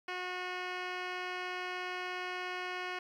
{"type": "tone with low-pass filter", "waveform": "10% pulse", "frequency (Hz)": 363.4, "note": "F#4", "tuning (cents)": -31, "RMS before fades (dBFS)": -39, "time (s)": [0.08, 2.99], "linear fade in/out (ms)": 5, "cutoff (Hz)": 3300, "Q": 2.4, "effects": ["11-bit"]}